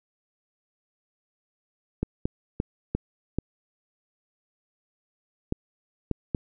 clicks, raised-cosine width 3 ms, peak -12 dBFS, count 8, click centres 2.03 / 2.255 / 2.601 / 2.95 / 3.386 / 5.524 / 6.113 / 6.348 s, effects none

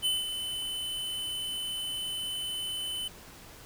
square tone with ADSR envelope, 3028 Hz, F#7, 39 cents sharp, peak -25 dBFS, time 0.02-3.08 s, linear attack 36 ms, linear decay 190 ms, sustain -8 dB, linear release 4 ms, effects pink hiss -50 dBFS RMS until 3.65 s

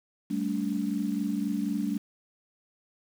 sine chord, G suspended second, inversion none, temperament equal with one note detuned, 196 / 220 / 286.6 Hz, G3 / A3 / D4, 0 / 0 / -42 cents, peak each -31 dBFS, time 0.3-1.98 s, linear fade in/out 10 ms, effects 8-bit

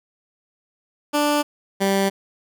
15% pulse tone pair in turn, 294 / 195.68 Hz, D4 / G3, +2 / -3 cents, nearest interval perfect fifth, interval 705 cents, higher first, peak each -11 dBFS, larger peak neither, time 1.13-1.43 / 1.8-2.1 s, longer neither, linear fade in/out 20 ms, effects none

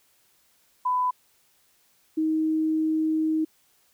sine tone pair in turn, 1000 / 315 Hz, B5 / D#4, +21 / +21 cents, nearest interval octave + minor sixth, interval 2000 cents, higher first, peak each -21 dBFS, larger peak neither, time 0.85-1.11 / 2.17-3.45 s, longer second, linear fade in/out 10 ms, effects white hiss -64 dBFS RMS until 3.93 s

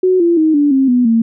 sine tone with pitch steps, 370 / 341.3 / 314.7 / 290.3 / 267.7 / 246.9 / 227.8 Hz, F#4 / F4 / D#4 / D4 / C4 / B3 / A#3, 0 / -40 / +20 / -20 / +40 / 0 / -40 cents, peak -8 dBFS, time 0.03-1.22 s, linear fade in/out 5 ms, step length 170 ms, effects none

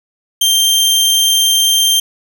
sawtooth tone, 3161 Hz, G7, 14 cents sharp, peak -6 dBFS, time 0.41-2 s, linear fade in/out 5 ms, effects 8-bit

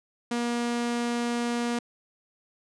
sawtooth tone, 238.2 Hz, A#3, 38 cents sharp, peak -22 dBFS, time 0.31-1.79 s, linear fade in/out 5 ms, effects resampled to 22050 Hz

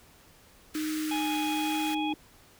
pink high-pass noise, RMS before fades -40 dBFS, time 0.74-1.95 s, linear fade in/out 10 ms, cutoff 1200 Hz, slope 96 dB/octave
sine tone with vibrato, 307.7 Hz, D#4, 19 cents flat, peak -29 dBFS, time 0.75-2.14 s, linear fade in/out 2 ms, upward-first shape triangle, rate 1.2 Hz, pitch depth 14 cents each way
harmonic tone, 830.6 Hz, G#5, in tune, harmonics 1 / 3 / 4, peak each -32 / -37 / -38 dBFS, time 1.11-2.13 s, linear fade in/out 5 ms
effects pink hiss -57 dBFS RMS until 2.59 s

